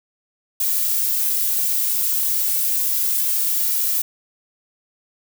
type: noise with flanger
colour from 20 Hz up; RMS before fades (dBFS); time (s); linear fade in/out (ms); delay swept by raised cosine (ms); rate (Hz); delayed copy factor
violet; -20; 0.6-4.02; 5; 1.9 to 2.53; 0.31; -0.5
effects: none